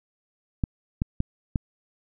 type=clicks; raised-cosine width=5 ms; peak=-11 dBFS; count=4; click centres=0.638 / 1.019 / 1.204 / 1.558 s; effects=none